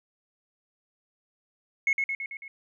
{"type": "tone with echo", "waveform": "sine", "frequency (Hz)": 2181, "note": "C#7", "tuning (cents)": -29, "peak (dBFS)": -19, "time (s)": [1.87, 1.93], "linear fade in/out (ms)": 2, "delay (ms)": 110, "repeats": 5, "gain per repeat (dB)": -4, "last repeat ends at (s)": 2.48, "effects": ["tanh soft clip ceiling -17 dBFS"]}